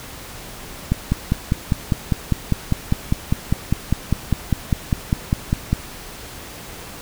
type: click train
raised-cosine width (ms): 5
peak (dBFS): -4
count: 25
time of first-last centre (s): 0.92-5.73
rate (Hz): 4.99
effects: pink hiss -36 dBFS RMS until 7.01 s